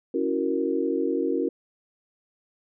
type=chord; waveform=sine; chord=F# dominant seventh; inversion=second; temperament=equal; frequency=277.2 / 329.6 / 370 / 466.2 Hz; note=C#4 / E4 / F#4 / A#4; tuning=0 / 0 / 0 / 0 cents; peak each=-28 dBFS; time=0.14-1.49 s; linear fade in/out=5 ms; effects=none